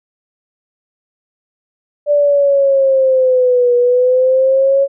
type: linear two-way sweep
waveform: sine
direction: down then up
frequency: 587.3 to 483.9 to 555 Hz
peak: -8 dBFS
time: 2.06-4.88 s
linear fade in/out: 50 ms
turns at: 3.75 s
effects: none